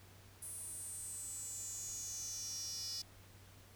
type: tone with high-pass filter sweep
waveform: square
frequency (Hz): 268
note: C4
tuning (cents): +42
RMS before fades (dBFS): -45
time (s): 0.42-3.02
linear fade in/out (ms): 5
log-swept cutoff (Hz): 10000 to 5000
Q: 8.4
effects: added 96 Hz sine -60 dBFS peak until 3.75 s + pink hiss -62 dBFS RMS until 3.75 s